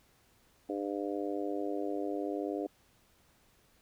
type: harmonic tone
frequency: 100.5 Hz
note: G2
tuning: 44 cents sharp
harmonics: 3 / 4 / 5 / 6 / 7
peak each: -36 / -38 / -40 / -42 / -43 dBFS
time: 0.69-2.67 s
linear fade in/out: 5 ms
effects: pink hiss -67 dBFS RMS until 3.81 s